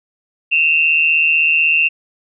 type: tone pair together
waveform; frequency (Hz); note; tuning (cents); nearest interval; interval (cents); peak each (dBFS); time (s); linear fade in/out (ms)
sine; 2583 / 2739; E7 / F7; -36 / -34; minor second; 102; -16 / -12; 0.51-1.89; 20
effects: none